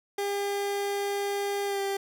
30% pulse tone with pitch glide, 402.4 to 394.6 Hz, G4 to G4, +45 to +11 cents, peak -25 dBFS, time 0.18-1.97 s, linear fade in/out 5 ms, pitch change -34 cents, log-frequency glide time 1.66-1.81 s, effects none

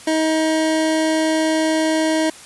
25% pulse tone, 316.5 Hz, D#4, 30 cents sharp, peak -12 dBFS, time 0.07-2.3 s, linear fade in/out 5 ms, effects white hiss -40 dBFS RMS until 2.45 s + resampled to 24000 Hz

